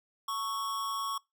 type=tone with amplitude modulation; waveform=square; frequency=1108.7 Hz; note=C#6; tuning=in tune; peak=-30 dBFS; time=0.28-1.18 s; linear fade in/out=5 ms; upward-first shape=sine; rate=210 Hz; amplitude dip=55%; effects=noise-tail reverb RT60 0.2 s tail -24 dB re dry